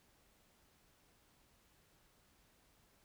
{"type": "silence", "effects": ["pink hiss -71 dBFS RMS until 3.04 s"]}